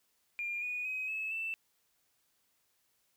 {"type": "tone with pitch steps", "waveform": "triangle", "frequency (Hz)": [2402, 2464, 2527, 2592, 2659], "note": ["D7", "D#7", "D#7", "E7", "E7"], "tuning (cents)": [38, -17, 26, -30, 14], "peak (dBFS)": -31, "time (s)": [0.39, 1.54], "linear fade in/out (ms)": 0, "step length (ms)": 230, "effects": ["tanh soft clip ceiling -32 dBFS", "white hiss -75 dBFS RMS until 3.16 s"]}